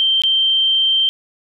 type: tone with dropouts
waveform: sine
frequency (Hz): 3136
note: G7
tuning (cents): 0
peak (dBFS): -12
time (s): 0-1.09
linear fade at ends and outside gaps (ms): 0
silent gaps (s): 0.219-0.236
effects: none